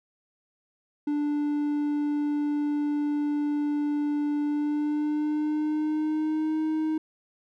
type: tone with pitch glide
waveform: triangle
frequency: 293.7 to 313 Hz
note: D4 to D#4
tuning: 0 to +10 cents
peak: -22 dBFS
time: 1.07-6.98 s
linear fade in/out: 5 ms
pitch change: +110 cents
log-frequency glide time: 4.43-6.6 s
effects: none